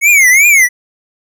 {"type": "tone with vibrato", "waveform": "square", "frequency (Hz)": 2180, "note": "C#7", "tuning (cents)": -29, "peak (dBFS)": -5, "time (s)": [0.01, 0.69], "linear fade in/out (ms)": 50, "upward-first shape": "triangle", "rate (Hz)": 2.7, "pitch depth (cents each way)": 210, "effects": []}